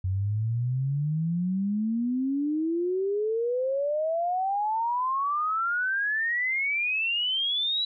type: exponential sweep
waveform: sine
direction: up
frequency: 91.4 to 3954 Hz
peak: -24 dBFS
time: 0.04-7.85 s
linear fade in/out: 5 ms
effects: none